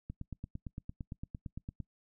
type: click train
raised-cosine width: 5 ms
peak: -28 dBFS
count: 16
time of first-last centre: 0.1-1.803 s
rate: 8.81 Hz
effects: noise-tail reverb RT60 0.1 s tail -24 dB re dry